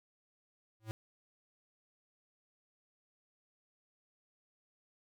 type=tone with exponential growth; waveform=square; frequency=110 Hz; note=A2; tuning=in tune; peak=-34 dBFS; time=0.8-0.91 s; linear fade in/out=0 ms; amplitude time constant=22 ms; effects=none